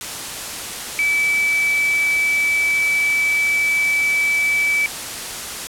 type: tone in noise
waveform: sine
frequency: 2304 Hz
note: D7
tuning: 34 cents flat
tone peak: -15 dBFS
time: 0.99-4.86 s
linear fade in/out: 0 ms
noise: white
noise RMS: -28 dBFS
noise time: 0.01-5.67 s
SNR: +10 dB
effects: low-pass 11000 Hz 12 dB/octave